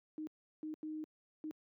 sine tone bursts at uneven times, 309.9 Hz, D#4, 7 cents flat, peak -39 dBFS, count 4, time 0.18-0.27 / 0.63-0.74 / 0.83-1.04 / 1.44-1.51 s, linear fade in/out 0 ms, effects high-pass 200 Hz 12 dB/octave

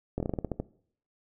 slowing click train, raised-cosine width 2 ms, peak -17 dBFS, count 10, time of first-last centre 0.18-0.6 s, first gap 22 ms, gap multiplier 1.18, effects noise-tail reverb RT60 0.6 s tail -20 dB re dry

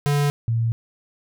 square / sine tone pair in turn, 144.4 / 114.85 Hz, D3 / A#2, -29 / -25 cents, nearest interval major third, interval 396 cents, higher first, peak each -18 dBFS, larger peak neither, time 0.06-0.3 / 0.48-0.72 s, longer neither, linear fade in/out 0 ms, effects none

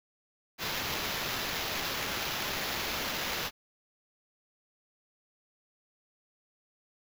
white noise with sample-and-hold, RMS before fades -34 dBFS, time 0.58-3.51 s, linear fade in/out 50 ms, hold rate 8820 Hz, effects none

